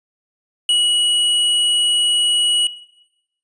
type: tone with hard clipping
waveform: sine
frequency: 2920 Hz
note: F#7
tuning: 24 cents flat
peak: -14 dBFS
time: 0.69-2.67 s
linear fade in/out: 2 ms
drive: 12 dB
effects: noise-tail reverb RT60 0.9 s tail -19 dB re dry + resampled to 22050 Hz